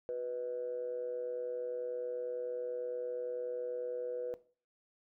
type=tone with amplitude modulation; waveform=sine; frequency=493.9 Hz; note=B4; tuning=in tune; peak=-31 dBFS; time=0.09-4.34 s; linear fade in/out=0 ms; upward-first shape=sine; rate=129 Hz; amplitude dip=65%; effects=noise-tail reverb RT60 0.4 s tail -18 dB re dry + tanh soft clip ceiling -28 dBFS